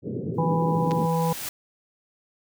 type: band-pass noise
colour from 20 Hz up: pink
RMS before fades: -30 dBFS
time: 0.02-1.08 s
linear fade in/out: 50 ms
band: 110 to 470 Hz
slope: 48 dB/octave
type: noise with exponential growth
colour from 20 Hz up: white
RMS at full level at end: -31 dBFS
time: 0.34-1.49 s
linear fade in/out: 2 ms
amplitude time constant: 250 ms
type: harmonic tone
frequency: 164.7 Hz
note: E3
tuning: 1 cent flat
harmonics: 1 / 3 / 5 / 6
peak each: -23 / -27 / -29 / -29 dBFS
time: 0.38-1.33 s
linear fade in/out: 5 ms
type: clicks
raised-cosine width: 0.2 ms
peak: -18 dBFS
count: 2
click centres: 0.91 / 0.917 s
effects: none